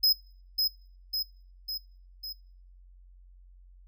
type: tone with echo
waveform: square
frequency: 5090 Hz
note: D#8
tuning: 39 cents sharp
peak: -20 dBFS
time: 0.03-0.13 s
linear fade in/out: 10 ms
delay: 550 ms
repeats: 4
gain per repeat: -4 dB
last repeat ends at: 2.33 s
effects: noise-tail reverb RT60 0.6 s tail -25 dB re dry + added 45 Hz sine -51 dBFS peak until 3.87 s